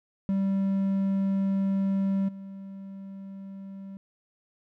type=tone with level steps; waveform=triangle; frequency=194.7 Hz; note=G3; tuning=12 cents flat; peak=-21 / -36 dBFS; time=0.29-3.97 s; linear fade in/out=0 ms; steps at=2.28 s; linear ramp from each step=10 ms; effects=none